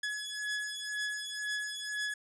sawtooth beating tone pair, 1692 / 1694 Hz, G#6 / G#6, +32 / +34 cents, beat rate 2 Hz, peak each -34 / -34 dBFS, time 0.03-2.14 s, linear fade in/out 5 ms, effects resampled to 22050 Hz

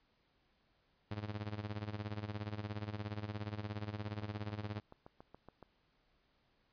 sawtooth tone with tremolo, 104.8 Hz, G#2, 16 cents sharp, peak -33 dBFS, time 1.11-4.8 s, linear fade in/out 0 ms, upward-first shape sine, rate 17 Hz, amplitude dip 80%
click train, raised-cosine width 1 ms, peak -38 dBFS, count 12, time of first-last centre 4.08-5.627 s, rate 7.11 Hz
effects pink hiss -75 dBFS RMS until 6.72 s + resampled to 11025 Hz

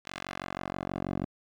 10% pulse tone with band-pass filter sweep, 46.25 Hz, F#1, in tune, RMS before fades -36 dBFS, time 0.05-1.26 s, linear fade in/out 10 ms, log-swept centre 3000 to 300 Hz, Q 0.71, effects none

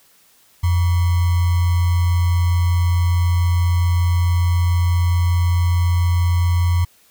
sine tone with sample-and-hold, 87.31 Hz, F2, in tune, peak -13 dBFS, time 0.63-6.85 s, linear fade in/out 10 ms, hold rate 1050 Hz, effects white hiss -54 dBFS RMS until 7.1 s

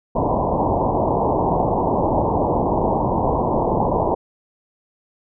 white low-pass noise, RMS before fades -19 dBFS, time 0.15-4.15 s, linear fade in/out 10 ms, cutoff 1000 Hz, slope 96 dB/octave, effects none

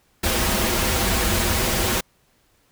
pink noise with comb filter, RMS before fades -21 dBFS, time 0.23-2.01 s, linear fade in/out 10 ms, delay 6.9 ms, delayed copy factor -0.75, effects pink hiss -62 dBFS RMS until 2.71 s

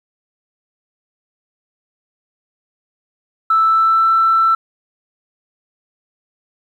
sine tone with pitch glide, 1318.5 to 1333.1 Hz, E6 to E6, 0 to +19 cents, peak -9 dBFS, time 3.5-4.55 s, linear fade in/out 5 ms, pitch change +19 cents, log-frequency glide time 3.64-4.1 s, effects tanh soft clip ceiling -5 dBFS + 8-bit

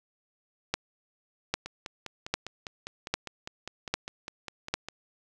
two click trains, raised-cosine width 0.2 ms, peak -9 / -20 dBFS, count 6 / 17, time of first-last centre 0.74-4.74 / 1.66-4.886 s, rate 1.25 / 4.96 Hz, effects none

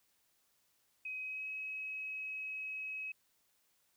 sine tone with pitch glide, 2527 to 2555 Hz, D#7 to D#7, +26 to +45 cents, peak -39 dBFS, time 1.05-3.12 s, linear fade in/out 5 ms, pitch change +19 cents, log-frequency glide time 1.21-1.47 s, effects white hiss -75 dBFS RMS until 3.96 s

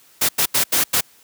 white noise bursts at uneven times, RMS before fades -17 dBFS, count 5, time 0.21-0.29 / 0.38-0.46 / 0.54-0.64 / 0.72-0.84 / 0.93-1.01 s, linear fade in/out 10 ms, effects white hiss -52 dBFS RMS until 1.23 s + high-pass 80 Hz 12 dB/octave

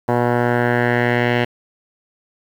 10% pulse tone with low-pass filter sweep, 121 Hz, B2, 35 cents flat, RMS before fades -17 dBFS, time 0.08-1.45 s, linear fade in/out 10 ms, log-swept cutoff 1100 to 2500 Hz, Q 2.7, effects 7-bit

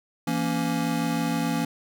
square chord, A# diminished, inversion second, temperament just, 167.82 / 233.1 / 279.7 Hz, E3 / A#3 / C#4, +31 / 0 / +16 cents, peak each -29 dBFS, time 0.27-1.65 s, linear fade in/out 5 ms, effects none

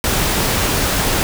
pink noise, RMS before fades -17 dBFS, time 0.04-1.23 s, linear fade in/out 0 ms, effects none

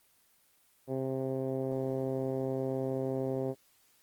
10% pulse tone with low-pass filter, 132.4 Hz, C3, 21 cents sharp, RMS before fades -33 dBFS, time 0.87-3.55 s, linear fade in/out 50 ms, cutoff 500 Hz, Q 1.6, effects white hiss -67 dBFS RMS until 4.02 s + Opus 24 kbps

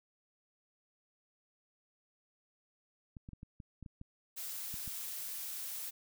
clicks, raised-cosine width 5 ms, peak -35 dBFS, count 10, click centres 3.168 / 3.289 / 3.333 / 3.431 / 3.602 / 3.827 / 3.862 / 4.014 / 4.741 / 4.877 s
blue noise, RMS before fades -42 dBFS, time 4.36-5.91 s, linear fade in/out 20 ms
effects none

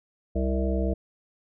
harmonic tone with a mistuned harmonic, 65.41 Hz, C2, in tune, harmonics 1 / 3 / 5 / 7 / 9 / 10, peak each -25 / -30 / -32 / -33 / -35 / -35 dBFS, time 0.35-0.94 s, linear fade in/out 10 ms, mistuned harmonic 3, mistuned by -17 cents, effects none

